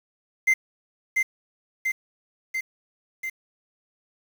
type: tone with echo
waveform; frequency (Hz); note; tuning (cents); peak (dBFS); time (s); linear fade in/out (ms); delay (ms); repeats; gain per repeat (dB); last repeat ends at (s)
triangle; 2080; C7; -11; -14; 0.47-0.54; 10; 690; 4; -3; 3.3
effects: 7-bit